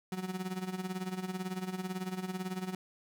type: tone with tremolo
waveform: 35% pulse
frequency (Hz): 185.5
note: F#3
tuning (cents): +5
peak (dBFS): -31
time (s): 0.12-2.75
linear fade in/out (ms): 2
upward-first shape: sine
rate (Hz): 18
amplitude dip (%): 75
effects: none